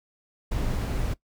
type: noise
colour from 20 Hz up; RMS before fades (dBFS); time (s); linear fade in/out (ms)
brown; -27; 0.51-1.14; 10
effects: noise-tail reverb RT60 0.1 s tail -19 dB re dry